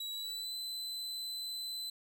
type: tone with pitch glide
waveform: 40% pulse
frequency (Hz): 3894 to 4029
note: B7 to B7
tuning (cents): -25 to +34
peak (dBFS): -37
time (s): 0-1.9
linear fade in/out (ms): 5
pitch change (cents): +59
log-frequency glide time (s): 0.11-0.55
effects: none